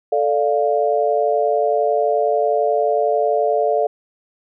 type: chord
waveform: sine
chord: D minor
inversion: second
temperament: equal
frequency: 440 / 587.3 / 698.5 Hz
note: A4 / D5 / F5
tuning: 0 / 0 / 0 cents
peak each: -19 dBFS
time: 0.12-3.87 s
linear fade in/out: 5 ms
effects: none